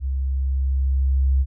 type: tone with level ramp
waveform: sine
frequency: 66.8 Hz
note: C2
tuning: 36 cents sharp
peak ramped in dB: -21 to -14 dBFS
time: 0-1.46 s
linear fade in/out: 50 ms
effects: none

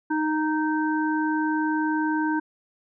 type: harmonic tone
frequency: 310 Hz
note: D#4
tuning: 6 cents flat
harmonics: 1 / 3 / 5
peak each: -23 / -28 / -30 dBFS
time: 0.1-2.4 s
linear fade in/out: 10 ms
effects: none

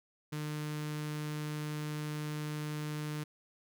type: tone with notch filter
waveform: sawtooth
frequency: 151 Hz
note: D3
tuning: 48 cents sharp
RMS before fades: -38 dBFS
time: 0.32-3.24 s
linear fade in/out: 10 ms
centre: 680 Hz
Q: 1.5
effects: none

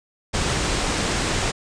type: low-pass noise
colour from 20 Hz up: pink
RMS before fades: -23 dBFS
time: 0.33-1.52 s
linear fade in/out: 20 ms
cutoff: 9100 Hz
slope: 48 dB/octave
effects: resampled to 22050 Hz

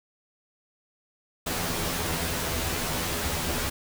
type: noise with comb filter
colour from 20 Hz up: pink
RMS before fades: -29 dBFS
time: 1.46-3.7 s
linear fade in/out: 10 ms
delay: 12 ms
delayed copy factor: +0.9
effects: none

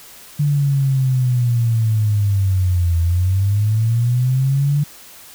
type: linear two-way sweep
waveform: sine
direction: down then up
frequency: 147.4 to 83 to 147.4 Hz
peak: -13 dBFS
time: 0.39-4.84 s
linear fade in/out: 10 ms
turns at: 3 s
effects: white hiss -41 dBFS RMS until 5.34 s

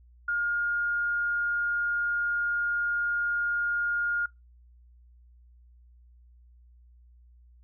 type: tone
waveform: sine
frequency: 1419 Hz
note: F6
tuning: 27 cents sharp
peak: -25 dBFS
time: 0.28-4.26 s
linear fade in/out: 5 ms
effects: noise-tail reverb RT60 0.2 s tail -25 dB re dry + added 60 Hz sine -53 dBFS peak until 7.63 s

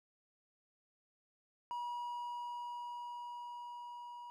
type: tone with level ramp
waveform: triangle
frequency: 963 Hz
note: B5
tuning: 44 cents flat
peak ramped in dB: -36 to -45 dBFS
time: 1.71-4.3 s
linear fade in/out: 0 ms
effects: none

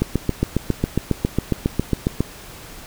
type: click train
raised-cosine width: 3 ms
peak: -4 dBFS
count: 17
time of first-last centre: 0.02-2.206 s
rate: 7.32 Hz
effects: pink hiss -39 dBFS RMS until 2.86 s

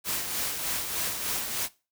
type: noise with tremolo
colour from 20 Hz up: white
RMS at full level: -29 dBFS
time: 0.04-1.69 s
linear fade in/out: 50 ms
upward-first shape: sine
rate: 3.3 Hz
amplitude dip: 45%
effects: noise-tail reverb RT60 0.3 s tail -20 dB re dry

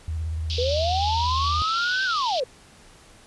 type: tone with vibrato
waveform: sine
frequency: 80 Hz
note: D#2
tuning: 49 cents sharp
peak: -25 dBFS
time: 0.08-1.62 s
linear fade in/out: 0 ms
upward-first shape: square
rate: 17 Hz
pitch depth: 59 cents each way
type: band-pass noise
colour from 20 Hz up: pink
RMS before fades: -31 dBFS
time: 0.5-2.4 s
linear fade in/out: 0 ms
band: 3000 to 5100 Hz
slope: 48 dB/octave
type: linear two-way sweep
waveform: sine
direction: up then down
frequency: 471.1 to 1568 to 471.1 Hz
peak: -22 dBFS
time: 0.58-2.44 s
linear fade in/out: 5 ms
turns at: 2.04 s
effects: pink hiss -51 dBFS RMS until 3.26 s + resampled to 24000 Hz

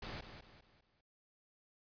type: noise with echo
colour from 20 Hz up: pink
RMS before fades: -45 dBFS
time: 0.02-0.21 s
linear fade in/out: 5 ms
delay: 200 ms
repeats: 4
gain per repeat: -8 dB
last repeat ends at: 1.01 s
effects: noise-tail reverb RT60 0.1 s tail -18 dB re dry + resampled to 11025 Hz

